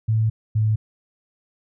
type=tone pair in turn; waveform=sine; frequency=110.5 / 108.48 Hz; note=A2 / A2; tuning=+8 / -24 cents; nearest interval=unison; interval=32 cents; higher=first; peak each=-16 dBFS; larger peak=neither; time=0.08-0.3 / 0.55-0.76 s; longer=first; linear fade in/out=10 ms; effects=none